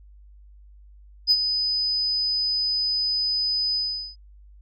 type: tone with ADSR envelope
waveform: sine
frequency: 5000 Hz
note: D#8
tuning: 8 cents sharp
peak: -12 dBFS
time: 1.27-4.16 s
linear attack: 40 ms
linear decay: 48 ms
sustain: -9 dB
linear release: 410 ms
effects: tanh soft clip ceiling -9 dBFS + added 50 Hz sine -46 dBFS peak until 4.61 s